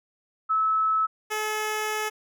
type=tone pair in turn; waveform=sine / 10% pulse; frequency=1300 / 428.8 Hz; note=E6 / A4; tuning=-24 / -45 cents; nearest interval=octave + perfect fifth; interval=1921 cents; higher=first; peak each=-20 / -18 dBFS; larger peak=second; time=0.49-1.07 / 1.3-2.1 s; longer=second; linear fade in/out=20 ms; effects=none